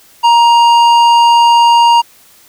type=tone with tanh clipping; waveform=triangle; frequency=939 Hz; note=A#5; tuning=12 cents sharp; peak=-6 dBFS; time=0.23-2.02 s; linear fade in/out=20 ms; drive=16 dB; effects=white hiss -44 dBFS RMS until 2.48 s